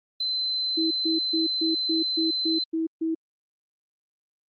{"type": "tone", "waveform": "sine", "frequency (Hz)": 4062, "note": "B7", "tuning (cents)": 48, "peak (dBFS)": -24, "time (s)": [0.2, 2.64], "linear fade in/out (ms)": 5}
{"type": "tone bursts", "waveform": "sine", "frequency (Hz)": 323.9, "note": "E4", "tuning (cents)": -30, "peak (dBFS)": -23, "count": 9, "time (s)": [0.77, 3.15], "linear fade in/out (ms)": 10, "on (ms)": 140, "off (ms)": 140}
{"effects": ["Opus 24 kbps"]}